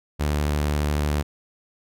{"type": "tone with vibrato", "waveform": "sawtooth", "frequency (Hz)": 74, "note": "D2", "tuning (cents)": 14, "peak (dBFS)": -17, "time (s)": [0.19, 1.23], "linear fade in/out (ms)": 20, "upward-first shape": "square", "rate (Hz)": 18, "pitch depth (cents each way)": 12, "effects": []}